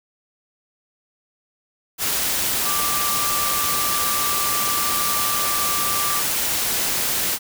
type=tone in noise; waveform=sine; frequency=1174.7 Hz; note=D6; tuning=in tune; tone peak=-25 dBFS; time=2.63-6.23 s; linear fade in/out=50 ms; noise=white; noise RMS=-22 dBFS; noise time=1.98-7.39 s; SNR=-6 dB; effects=none